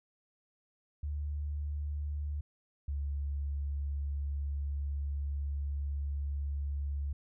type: tone pair in turn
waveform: sine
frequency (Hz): 73.42 / 71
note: D2 / C#2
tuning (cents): 0 / +42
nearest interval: minor second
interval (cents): 58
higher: first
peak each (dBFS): -33 / -32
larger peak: second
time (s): 1.03-2.41 / 2.88-7.13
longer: second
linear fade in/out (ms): 5
effects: none